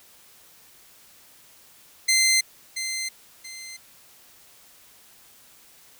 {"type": "tone with echo", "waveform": "15% pulse", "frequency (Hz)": 2075, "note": "C7", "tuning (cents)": -15, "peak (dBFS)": -11, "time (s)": [2.08, 2.41], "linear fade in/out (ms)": 10, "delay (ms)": 680, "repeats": 2, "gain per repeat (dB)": -10, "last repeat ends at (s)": 3.77, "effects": ["white hiss -53 dBFS RMS until 5.99 s"]}